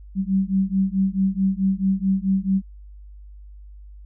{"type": "beating tone pair", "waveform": "sine", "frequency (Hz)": [190, 194.6], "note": ["F#3", "G3"], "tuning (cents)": [46, -12], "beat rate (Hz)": 4.6, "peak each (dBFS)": -21, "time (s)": [0.15, 2.62], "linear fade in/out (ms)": 50, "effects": ["added 50 Hz sine -39 dBFS peak until 4.05 s"]}